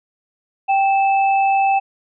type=tone pair together; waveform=sine; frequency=784 / 2626 Hz; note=G5 / E7; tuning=0 / -7 cents; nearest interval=octave + major sixth; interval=2093 cents; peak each=-13 / -24 dBFS; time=0.68-1.8 s; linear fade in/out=20 ms; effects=none